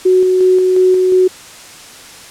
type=tone with tremolo; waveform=sine; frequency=370 Hz; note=F#4; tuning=in tune; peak=-6 dBFS; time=0.05-1.28 s; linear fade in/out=10 ms; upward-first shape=square; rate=2.8 Hz; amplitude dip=25%; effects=white hiss -35 dBFS RMS until 2.3 s + low-pass 9000 Hz 12 dB/octave